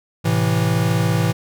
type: chord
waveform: square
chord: A minor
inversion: none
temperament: equal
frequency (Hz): 110 / 130.81 / 164.81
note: A2 / C3 / E3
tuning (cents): 0 / 0 / 0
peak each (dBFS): -20 / -24 / -20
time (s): 0.24-1.33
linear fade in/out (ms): 20
effects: none